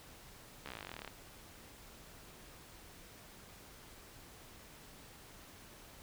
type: slowing click train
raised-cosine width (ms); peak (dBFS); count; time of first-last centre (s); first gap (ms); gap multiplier
0.3; -28; 21; 0.66-1.077; 14; 1.04
effects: pink hiss -56 dBFS RMS until 6.02 s